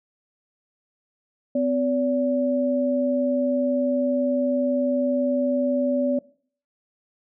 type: tone pair together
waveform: sine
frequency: 255 / 573 Hz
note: C4 / D5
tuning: -44 / -43 cents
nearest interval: octave + major second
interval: 1401 cents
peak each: -22 dBFS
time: 1.55-6.19 s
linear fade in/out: 5 ms
effects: noise-tail reverb RT60 0.5 s tail -21 dB re dry